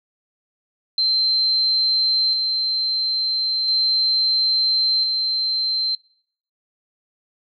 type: tone with tremolo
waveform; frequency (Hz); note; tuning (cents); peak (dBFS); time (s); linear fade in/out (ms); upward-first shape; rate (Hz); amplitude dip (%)
sine; 4116; C8; -29; -16; 0.98-5.95; 2; square; 0.37; 30
effects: noise-tail reverb RT60 0.7 s tail -26 dB re dry

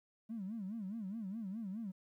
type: tone with vibrato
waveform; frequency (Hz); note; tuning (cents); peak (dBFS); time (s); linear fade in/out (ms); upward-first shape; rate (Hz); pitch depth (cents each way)
triangle; 207.7; G#3; 0; -36; 0.29-1.92; 20; sine; 4.8; 200
effects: tanh soft clip ceiling -37 dBFS + 13-bit

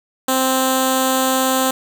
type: tone with notch filter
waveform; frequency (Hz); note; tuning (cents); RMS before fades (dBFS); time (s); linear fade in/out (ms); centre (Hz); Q
5% pulse; 261.6; C4; 0; -17; 0.28-1.71; 5; 2200; 0.65
effects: none

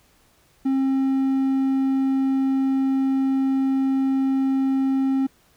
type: tone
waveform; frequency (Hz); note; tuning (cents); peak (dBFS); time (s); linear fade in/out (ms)
triangle; 267.7; C4; +40; -16; 0.65-5.27; 10
effects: pink hiss -59 dBFS RMS until 5.56 s

